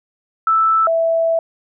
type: tone pair in turn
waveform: sine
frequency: 1318.5 / 659.2 Hz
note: E6 / E5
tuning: 0 / 0 cents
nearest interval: octave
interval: 1200 cents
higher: first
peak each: -11 / -13 dBFS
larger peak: first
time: 0.47-0.87 / 0.87-1.39 s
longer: second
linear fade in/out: 2 ms
effects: none